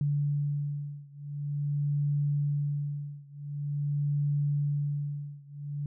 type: beating tone pair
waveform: sine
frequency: 144.5 / 144.96 Hz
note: D3 / D3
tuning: -28 / -22 cents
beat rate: 0.46 Hz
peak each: -30 / -31 dBFS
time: 0.01-5.86 s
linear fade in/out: 2 ms
effects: none